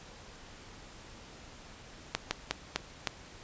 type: slowing click train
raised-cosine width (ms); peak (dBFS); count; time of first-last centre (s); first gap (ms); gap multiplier
0.2; -11; 5; 2.15-3.072; 160; 1.25
effects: pink hiss -51 dBFS RMS until 3.43 s + resampled to 16000 Hz